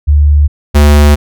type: tone pair in turn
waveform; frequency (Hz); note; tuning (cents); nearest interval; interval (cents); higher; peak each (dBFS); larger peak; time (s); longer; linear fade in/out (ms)
sine / square; 73.42 / 73.42; D2 / D2; 0 / 0; unison; 0; neither; -3; neither; 0.07-0.48 / 0.74-1.16; second; 20
effects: none